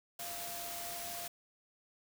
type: tone in noise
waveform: sine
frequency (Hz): 693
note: F5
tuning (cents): -14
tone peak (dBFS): -46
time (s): 0.19-1.28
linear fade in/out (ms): 5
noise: white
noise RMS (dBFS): -43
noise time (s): 0.19-1.28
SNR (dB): -6
effects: none